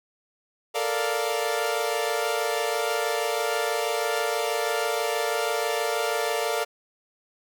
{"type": "chord", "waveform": "sawtooth", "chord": "Bb major seventh", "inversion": "third", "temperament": "equal", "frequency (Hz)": [440, 466.2, 587.3, 698.5], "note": ["A4", "Bb4", "D5", "F5"], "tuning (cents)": [0, 0, 0, 0], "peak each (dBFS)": -26, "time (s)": [0.74, 6.65], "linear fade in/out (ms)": 20, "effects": []}